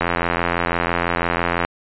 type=click train; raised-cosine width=0.5 ms; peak=-3 dBFS; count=142; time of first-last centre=0.01-1.65 s; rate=86 Hz; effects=resampled to 8000 Hz